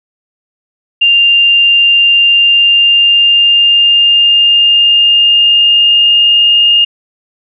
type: tone with pitch glide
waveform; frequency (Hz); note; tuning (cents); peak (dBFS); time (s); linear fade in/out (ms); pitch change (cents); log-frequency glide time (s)
sine; 2794 to 2831; F7 to F7; 0 to +23; -4; 1.01-6.85; 10; +23; 2.2-6.45
effects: none